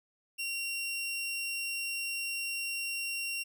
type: tone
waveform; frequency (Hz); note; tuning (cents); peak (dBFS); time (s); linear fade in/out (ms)
sawtooth; 2750; F7; -27; -30; 0.38-3.44; 20
effects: none